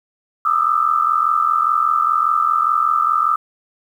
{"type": "tone cluster", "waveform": "sine", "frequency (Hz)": [1194, 1239, 1321], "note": ["D6", "D#6", "E6"], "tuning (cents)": [28, -8, 3], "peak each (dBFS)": -18, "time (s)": [0.45, 3.36], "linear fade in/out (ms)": 5, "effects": ["8-bit"]}